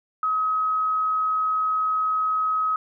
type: tone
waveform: sine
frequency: 1272 Hz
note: D#6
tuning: 38 cents sharp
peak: -20 dBFS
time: 0.23-2.76 s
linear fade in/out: 2 ms
effects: none